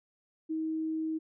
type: tone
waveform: sine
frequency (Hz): 317.6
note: D#4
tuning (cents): +36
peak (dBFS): -30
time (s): 0.49-1.19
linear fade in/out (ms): 20
effects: none